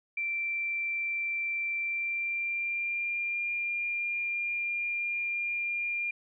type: tone with pitch glide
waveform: sine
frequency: 2349 to 2401 Hz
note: D7 to D7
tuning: 0 to +38 cents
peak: -29 dBFS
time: 0.17-6.11 s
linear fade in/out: 5 ms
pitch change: +38 cents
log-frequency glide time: 1.78-3.31 s
effects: none